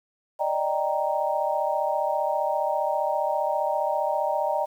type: chord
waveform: sine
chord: Eb major seventh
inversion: third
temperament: equal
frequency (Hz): 587.3 / 622.3 / 784 / 932.3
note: D5 / Eb5 / G5 / Bb5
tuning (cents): 0 / 0 / 0 / 0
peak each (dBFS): -28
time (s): 0.39-4.66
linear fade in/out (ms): 20
effects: 9-bit